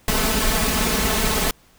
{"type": "noise with comb filter", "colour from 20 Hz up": "pink", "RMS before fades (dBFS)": -20, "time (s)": [0.08, 1.51], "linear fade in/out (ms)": 2, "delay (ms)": 4.6, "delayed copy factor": 0.95, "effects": ["pink hiss -55 dBFS RMS until 1.78 s"]}